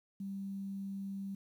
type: tone with quantisation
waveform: sine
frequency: 196 Hz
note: G3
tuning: in tune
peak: -38 dBFS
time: 0.2-1.35 s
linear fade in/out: 5 ms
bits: 11
effects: none